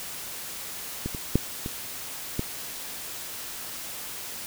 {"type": "clicks", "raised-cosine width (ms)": 3, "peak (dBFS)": [-16, -21, -6, -19, -13], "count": 5, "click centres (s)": [1.06, 1.148, 1.356, 1.661, 2.394], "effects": ["white hiss -37 dBFS RMS until 4.46 s"]}